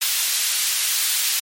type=high-pass noise; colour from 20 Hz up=pink; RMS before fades=-21 dBFS; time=0.01-1.4 s; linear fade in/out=10 ms; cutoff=3000 Hz; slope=12 dB/octave; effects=MP3 64 kbps